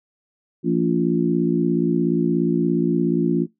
harmonic tone with a mistuned harmonic, 57 Hz, A#1, 38 cents flat, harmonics 3 / 4 / 5 / 6, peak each -22 / -22 / -22 / -22 dBFS, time 0.63-3.47 s, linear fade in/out 50 ms, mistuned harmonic 6, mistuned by +34 cents, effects noise-tail reverb RT60 0.2 s tail -22 dB re dry

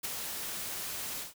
white noise with ADSR envelope, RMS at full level -33 dBFS, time 0.03-1.34 s, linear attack 18 ms, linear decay 15 ms, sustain -5 dB, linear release 150 ms, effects none

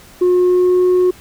sine tone with pitch glide, 360 to 363.6 Hz, F#4 to F#4, -47 to -30 cents, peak -7 dBFS, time 0.21-1.11 s, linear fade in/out 10 ms, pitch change +17 cents, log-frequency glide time 0.34-0.84 s, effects tanh soft clip ceiling -8 dBFS + pink hiss -42 dBFS RMS until 1.2 s

